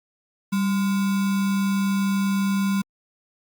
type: tone with sample-and-hold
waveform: sine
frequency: 196 Hz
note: G3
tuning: in tune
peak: -19 dBFS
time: 0.52-2.82 s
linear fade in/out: 10 ms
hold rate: 1225 Hz
effects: Opus 48 kbps